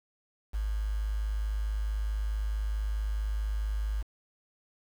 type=tone with quantisation; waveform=sine; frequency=52.3 Hz; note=G#1; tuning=13 cents sharp; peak=-28 dBFS; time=0.53-4.03 s; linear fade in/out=20 ms; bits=8; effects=none